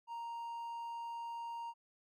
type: tone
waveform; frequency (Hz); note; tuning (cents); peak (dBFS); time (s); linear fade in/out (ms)
triangle; 932.3; A#5; 0; -39; 0.07-1.74; 50
effects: none